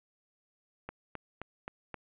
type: click train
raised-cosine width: 0.5 ms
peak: -24 dBFS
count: 5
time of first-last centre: 0.89-1.943 s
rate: 3.8 Hz
effects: resampled to 8000 Hz + 9-bit